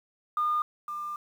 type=tone pair in turn; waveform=sine; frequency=1215 / 1196.9 Hz; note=D#6 / D6; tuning=-42 / +32 cents; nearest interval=unison; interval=26 cents; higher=first; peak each=-23 / -32 dBFS; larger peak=first; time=0.37-0.62 / 0.88-1.16 s; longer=second; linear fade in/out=2 ms; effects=tanh soft clip ceiling -19 dBFS + 9-bit